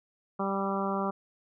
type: harmonic tone with a mistuned harmonic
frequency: 196 Hz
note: G3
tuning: in tune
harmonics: 1 / 2 / 3 / 4 / 5 / 6 / 7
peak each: -32 / -35 / -36 / -36 / -37 / -35 / -41 dBFS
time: 0.39-1.11 s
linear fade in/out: 10 ms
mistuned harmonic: 7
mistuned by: -16 cents
effects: none